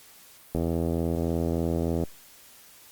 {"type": "click train", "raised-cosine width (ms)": 2, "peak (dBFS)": -14, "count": 125, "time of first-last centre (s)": [0.55, 2.037], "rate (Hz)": 83.4, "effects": ["white hiss -52 dBFS RMS until 2.91 s", "Opus 48 kbps"]}